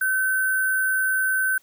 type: tone with sample-and-hold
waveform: sine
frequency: 1530 Hz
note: G6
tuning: 42 cents flat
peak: -19 dBFS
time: 0.01-1.58 s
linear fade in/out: 5 ms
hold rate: 11025 Hz
effects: white hiss -60 dBFS RMS until 1.62 s